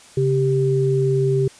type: tone pair together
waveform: sine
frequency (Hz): 136.76 / 392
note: C#3 / G4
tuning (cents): -23 / 0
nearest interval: octave + tritone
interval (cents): 1823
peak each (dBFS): -18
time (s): 0.17-1.48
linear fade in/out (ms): 5
effects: white hiss -46 dBFS RMS until 1.59 s + resampled to 22050 Hz